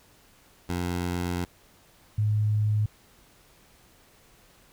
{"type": "tone pair in turn", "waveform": ["15% pulse", "sine"], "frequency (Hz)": [88.3, 106.04], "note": ["F2", "G#2"], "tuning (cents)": [20, 37], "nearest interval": "minor third", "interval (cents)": 317, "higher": "second", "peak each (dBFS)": -21, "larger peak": "neither", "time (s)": [[0.69, 1.45], [2.18, 2.86]], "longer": "first", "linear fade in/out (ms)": 5, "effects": ["pink hiss -58 dBFS RMS until 4.72 s"]}